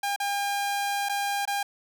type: tone with dropouts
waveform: sawtooth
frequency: 805 Hz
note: G5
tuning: 46 cents sharp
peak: -22 dBFS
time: 0.03-1.63 s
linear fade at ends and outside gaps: 5 ms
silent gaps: 0.162-0.2 / 1.088-1.094 / 1.454-1.475 s
effects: none